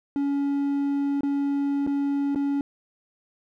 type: tone with dropouts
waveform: triangle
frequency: 281.5 Hz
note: C#4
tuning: 27 cents sharp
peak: -20 dBFS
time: 0.16-2.61 s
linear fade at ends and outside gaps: 1 ms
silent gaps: 1.208-1.233 / 1.866-1.873 / 2.348-2.358 s
effects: none